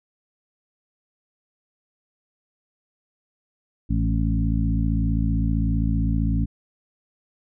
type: harmonic tone with a mistuned harmonic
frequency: 55.4 Hz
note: A1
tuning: 13 cents sharp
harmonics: 1 / 2 / 3 / 4 / 5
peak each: -22 / -25 / -27 / -28 / -29 dBFS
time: 3.89-6.46 s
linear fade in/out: 20 ms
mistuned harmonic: 4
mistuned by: -24 cents
effects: none